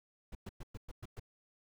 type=noise bursts; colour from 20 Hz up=brown; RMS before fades=-44 dBFS; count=7; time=0.32-1.197 s; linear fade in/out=5 ms; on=31 ms; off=110 ms; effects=none